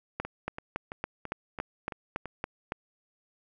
two click trains, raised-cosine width 0.5 ms, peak -22 / -16 dBFS, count 7 / 10, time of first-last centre 0.25-2.257 / 0.2-2.721 s, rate 2.99 / 3.57 Hz, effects none

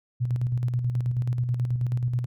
sine tone with tremolo, 122.5 Hz, B2, 14 cents flat, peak -21 dBFS, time 0.2-2.26 s, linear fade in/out 20 ms, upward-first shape square, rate 9.3 Hz, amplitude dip 45%, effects none

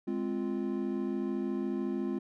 triangle chord, F minor, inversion first, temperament equal with one note detuned, 207.7 / 261.6 / 347.4 Hz, Ab3 / C4 / F4, 0 / 0 / -9 cents, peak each -33 dBFS, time 0.07-2.19 s, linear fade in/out 10 ms, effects none

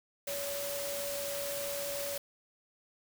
sine tone in noise, 567 Hz, C#5, 39 cents sharp, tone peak -37 dBFS, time 0.27-2.18 s, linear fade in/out 5 ms, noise white, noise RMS -39 dBFS, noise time 0.27-2.18 s, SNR -1 dB, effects none

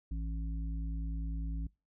harmonic tone, 55 Hz, A1, in tune, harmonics 1 / 3 / 5, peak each -34 / -44 / -48 dBFS, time 0.11-1.67 s, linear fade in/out 5 ms, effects noise-tail reverb RT60 0.3 s tail -25 dB re dry

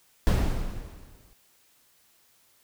brown noise with exponential decay, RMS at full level -18 dBFS, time 0.27-1.33 s, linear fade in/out 0 ms, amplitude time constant 230 ms, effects white hiss -63 dBFS RMS until 2.63 s

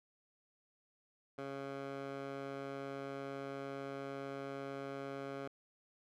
15% pulse tone with band-pass filter, 137.8 Hz, C#3, 10 cents flat, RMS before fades -44 dBFS, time 1.38-5.48 s, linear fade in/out 5 ms, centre 780 Hz, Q 0.65, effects none

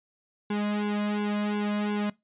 sawtooth tone with flanger, 207.7 Hz, G#3, in tune, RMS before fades -28 dBFS, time 0.5-2.1 s, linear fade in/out 5 ms, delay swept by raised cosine 1.6 to 2.25 ms, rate 2.8 Hz, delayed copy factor -0.85, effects noise-tail reverb RT60 0.2 s tail -22 dB re dry + resampled to 8000 Hz

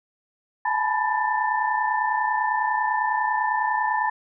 sine tone cluster, 850 / 880 / 988 / 1776 Hz, G#5 / A5 / B5 / A6, +40 / 0 / 0 / +16 cents, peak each -26 / -27 / -25 / -27 dBFS, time 0.65-4.1 s, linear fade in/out 5 ms, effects none

